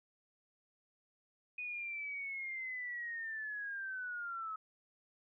sine linear sweep, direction down, 2489 to 1279 Hz, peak -39 dBFS, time 1.58-4.56 s, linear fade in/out 5 ms, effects none

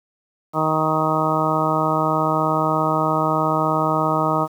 harmonic tone, 156.8 Hz, D#3, 14 cents sharp, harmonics 1 / 2 / 3 / 4 / 5 / 6 / 7 / 8, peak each -25 / -25 / -28 / -24 / -26 / -25 / -26 / -23 dBFS, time 0.53-4.48 s, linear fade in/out 50 ms, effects 8-bit

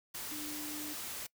sine tone in noise, 300 Hz, D4, 37 cents sharp, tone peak -43 dBFS, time 0.31-0.94 s, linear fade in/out 10 ms, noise white, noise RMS -42 dBFS, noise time 0.14-1.27 s, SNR -4 dB, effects noise-tail reverb RT60 0.1 s tail -23 dB re dry

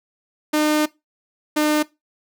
sawtooth tone pair in turn, 303.7 / 302.4 Hz, D#4 / D#4, -42 / -49 cents, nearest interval unison, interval 7 cents, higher first, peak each -12 dBFS, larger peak neither, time 0.53-0.86 / 1.56-1.83 s, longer first, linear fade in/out 10 ms, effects noise-tail reverb RT60 0.2 s tail -19 dB re dry

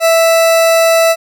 40% pulse tone, 659.3 Hz, E5, in tune, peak -6 dBFS, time 0-1.16 s, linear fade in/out 50 ms, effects none

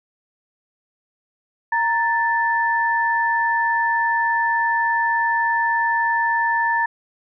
sine tone pair together, 930 / 1761.7 Hz, A#5 / A6, -4 / +2 cents, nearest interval major seventh, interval 1106 cents, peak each -19 / -20 dBFS, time 1.72-6.86 s, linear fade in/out 5 ms, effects none

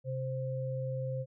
sine tone pair together, 130.82 / 523.3 Hz, C3 / C5, 0 / 0 cents, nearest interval 2 octaves, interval 2400 cents, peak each -34 / -37 dBFS, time 0.04-1.26 s, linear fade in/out 50 ms, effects none

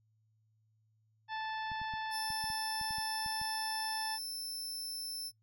harmonic tone, 877 Hz, A5, 6 cents flat, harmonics 1 / 2 / 3 / 4 / 5 / 6, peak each -38 / -42 / -51 / -49 / -56 / -54 dBFS, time 1.28-4.19 s, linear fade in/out 50 ms
clicks, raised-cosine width 5 ms, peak -37 dBFS, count 11, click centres 1.717 / 1.816 / 1.938 / 2.304 / 2.441 / 2.502 / 2.813 / 2.908 / 2.984 / 3.262 / 3.415 s
sawtooth tone, 5310 Hz, E8, 12 cents sharp, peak -36 dBFS, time 2.1-5.32 s, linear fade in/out 50 ms
effects noise-tail reverb RT60 0.1 s tail -22 dB re dry + added 109 Hz sine -70 dBFS peak until 5.42 s

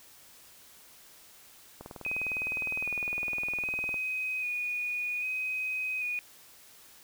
click train, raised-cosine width 1 ms, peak -28 dBFS, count 43, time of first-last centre 1.81-3.942 s, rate 19.7 Hz
sine tone with vibrato, 2489 Hz, D#7, in tune, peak -30 dBFS, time 2.05-6.19 s, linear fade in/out 0 ms, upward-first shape square, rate 0.63 Hz, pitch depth 20 cents each way
effects white hiss -55 dBFS RMS until 7.03 s

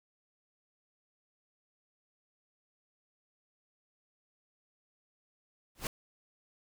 pink noise with exponential growth, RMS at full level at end -29 dBFS, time 5.75-5.87 s, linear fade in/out 2 ms, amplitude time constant 24 ms, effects none

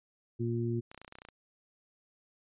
harmonic tone, 117.2 Hz, A#2, 10 cents sharp, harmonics 1 / 2 / 3, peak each -32 / -36 / -35 dBFS, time 0.39-0.81 s, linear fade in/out 20 ms
clicks, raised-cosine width 0.3 ms, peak -32 dBFS, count 12, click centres 0.915 / 0.946 / 0.977 / 1.016 / 1.047 / 1.079 / 1.124 / 1.154 / 1.186 / 1.219 / 1.251 / 1.287 s
effects resampled to 8000 Hz

